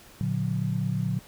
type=chord; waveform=sine; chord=Bb augmented; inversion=none; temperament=just; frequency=116.54 / 145.68 / 182.1 Hz; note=Bb2 / D3 / F#3; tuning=0 / -14 / -27 cents; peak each=-29 dBFS; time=0.21-1.19 s; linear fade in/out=0 ms; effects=pink hiss -51 dBFS RMS until 1.27 s